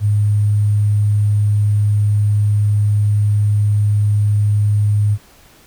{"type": "tone with sample-and-hold", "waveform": "sine", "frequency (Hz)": 103.83, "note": "G#2", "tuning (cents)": 0, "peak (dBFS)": -11, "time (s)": [0, 5.18], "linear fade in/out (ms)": 50, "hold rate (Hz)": 8820, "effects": ["pink hiss -47 dBFS RMS until 5.66 s"]}